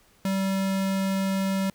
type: tone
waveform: square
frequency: 193.1 Hz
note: G3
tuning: 26 cents flat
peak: -24 dBFS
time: 0.25-1.7 s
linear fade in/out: 2 ms
effects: pink hiss -60 dBFS RMS until 1.74 s